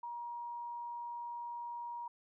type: tone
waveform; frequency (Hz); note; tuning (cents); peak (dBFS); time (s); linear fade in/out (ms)
sine; 950; A#5; +33; -40; 0.03-2.08; 5
effects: none